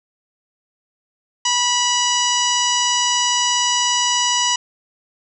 harmonic tone, 977 Hz, B5, 19 cents flat, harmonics 1 / 2 / 3 / 4 / 5 / 6 / 7 / 8, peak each -21 / -27 / -20 / -30 / -26 / -22 / -27 / -30 dBFS, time 1.45-4.56 s, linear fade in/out 5 ms, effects none

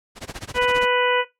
pink noise with tremolo, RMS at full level -31 dBFS, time 0.15-0.88 s, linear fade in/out 50 ms, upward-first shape sine, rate 15 Hz, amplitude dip 100%
harmonic tone, 494.5 Hz, B4, 2 cents sharp, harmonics 1 / 2 / 3 / 4 / 5 / 6, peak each -20 / -23 / -25 / -26 / -27 / -28 dBFS, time 0.54-1.25 s, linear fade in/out 50 ms
effects noise-tail reverb RT60 0.2 s tail -19 dB re dry + low-pass 9000 Hz 12 dB/octave

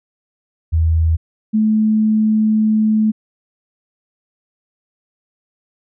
sine tone pair in turn, 81.1 / 216.5 Hz, E2 / A3, -28 / -28 cents, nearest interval octave + perfect fourth, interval 1700 cents, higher second, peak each -11 dBFS, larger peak neither, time 0.72-1.17 / 1.53-3.12 s, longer second, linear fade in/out 20 ms, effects none

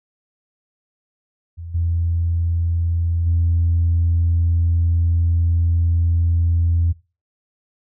sine tone with level steps, 84.5 Hz, E2, 43 cents sharp, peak -29 / -16 / -13 dBFS, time 1.57-6.93 s, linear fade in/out 20 ms, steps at 1.74 / 3.26 s, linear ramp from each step 10 ms, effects noise-tail reverb RT60 0.3 s tail -20 dB re dry + tanh soft clip ceiling -10 dBFS

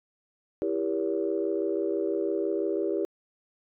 sine chord, E diminished seventh, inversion none, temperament just, 329.6 / 395.6 / 474.7 / 569.6 Hz, E4 / G4 / Bb4 / Db5, 0 / +16 / +31 / +47 cents, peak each -30 / -28 / -33 / -34 dBFS, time 0.62-3.05 s, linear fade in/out 0 ms, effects tanh soft clip ceiling -15 dBFS

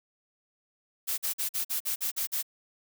blue noise bursts, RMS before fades -30 dBFS, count 9, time 1.07-2.428 s, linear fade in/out 20 ms, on 110 ms, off 46 ms, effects none

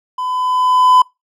triangle tone with level ramp, 1008 Hz, B5, 35 cents sharp, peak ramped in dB -17 to -3 dBFS, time 0.18-1.02 s, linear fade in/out 5 ms, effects noise-tail reverb RT60 0.2 s tail -24 dB re dry

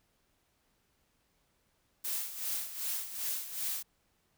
blue noise with tremolo, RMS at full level -34 dBFS, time 2.04-3.83 s, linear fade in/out 10 ms, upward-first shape sine, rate 2.6 Hz, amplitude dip 70%, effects pink hiss -74 dBFS RMS until 4.37 s

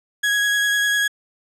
35% pulse tone with vibrato, 1661.2 Hz, G#6, in tune, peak -15 dBFS, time 0.23-1.08 s, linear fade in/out 10 ms, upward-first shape triangle, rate 10 Hz, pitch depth 14 cents each way, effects low-pass 11000 Hz 12 dB/octave

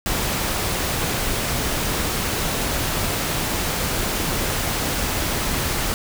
pink noise, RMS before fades -23 dBFS, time 0.06-5.94 s, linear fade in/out 0 ms, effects none

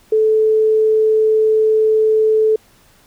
sine tone, 435.9 Hz, A4, 16 cents flat, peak -10 dBFS, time 0.12-2.56 s, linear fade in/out 5 ms, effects pink hiss -51 dBFS RMS until 3.06 s

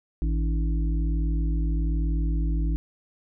harmonic tone with a mistuned harmonic, 53.9 Hz, A1, 35 cents flat, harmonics 1 / 3 / 5 / 6, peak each -22 / -32 / -36 / -38 dBFS, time 0.22-2.76 s, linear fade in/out 0 ms, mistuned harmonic 5, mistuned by +80 cents, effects none

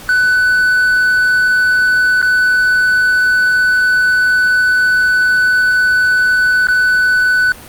triangle tone with dropouts, 1496 Hz, F#6, 19 cents sharp, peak -7 dBFS, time 0.09-7.52 s, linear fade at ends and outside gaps 1 ms, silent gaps 2.216-2.226 / 6.67-6.685 s, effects pink hiss -34 dBFS RMS until 7.68 s + Opus 48 kbps

